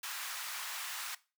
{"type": "high-pass noise", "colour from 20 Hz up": "pink", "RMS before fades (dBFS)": -41, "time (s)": [0.03, 1.15], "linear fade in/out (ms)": 5, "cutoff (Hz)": 1000, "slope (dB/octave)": 24, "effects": ["noise-tail reverb RT60 0.3 s tail -18 dB re dry"]}